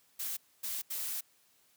blue noise bursts at uneven times, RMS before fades -37 dBFS, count 3, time 0.19-0.37 / 0.63-0.82 / 0.9-1.21 s, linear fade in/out 10 ms, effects white hiss -68 dBFS RMS until 1.76 s + high-pass 80 Hz 12 dB/octave

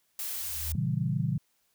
blue noise, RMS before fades -35 dBFS, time 0.19-0.72 s, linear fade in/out 2 ms
sine tone with exponential growth, 77.78 Hz, D#2, in tune, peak -27 dBFS, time 0.31-0.75 s, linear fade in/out 5 ms, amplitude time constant 94 ms
sine chord, A# diminished seventh, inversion none, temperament equal, 116.54 / 138.59 / 164.81 / 196 Hz, A#2 / C#3 / E3 / G3, 0 / 0 / 0 / 0 cents, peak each -32 / -30 / -31 / -35 dBFS, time 0.75-1.38 s, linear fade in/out 5 ms
effects white hiss -72 dBFS RMS until 1.74 s

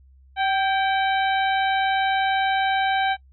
harmonic tone with a mistuned harmonic, 771 Hz, G5, 29 cents flat, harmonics 1 / 2 / 3 / 4 / 5, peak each -20 / -26 / -30 / -32 / -34 dBFS, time 0.36-3.17 s, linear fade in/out 50 ms, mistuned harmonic 2, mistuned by +47 cents, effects noise-tail reverb RT60 0.1 s tail -23 dB re dry + added 66 Hz sine -49 dBFS peak until 3.32 s

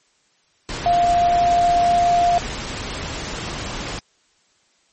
sine tone in noise, 698.5 Hz, F5, in tune, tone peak -13 dBFS, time 0.86-2.38 s, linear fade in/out 0 ms, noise pink, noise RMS -28 dBFS, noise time 0.69-3.99 s, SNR +12 dB, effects white hiss -61 dBFS RMS until 4.92 s + MP3 32 kbps

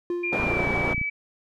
triangle tone with exponential decay, 349.9 Hz, F4, 3 cents sharp, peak -21 dBFS, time 0.1-0.98 s, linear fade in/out 2 ms, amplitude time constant 190 ms
sine tone with pitch glide, 2400 to 2293 Hz, D7 to D7, +37 to -42 cents, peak -25 dBFS, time 0.23-1.1 s, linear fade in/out 10 ms, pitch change -79 cents, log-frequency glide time 0.44-0.66 s
white band-pass noise, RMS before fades -28 dBFS, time 0.32-0.94 s, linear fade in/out 10 ms, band 140 to 740 Hz, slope 12 dB/octave
click train, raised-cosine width 5 ms, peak -19 dBFS, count 19, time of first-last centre 0.4-1.014 s, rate 29.3 Hz
effects none

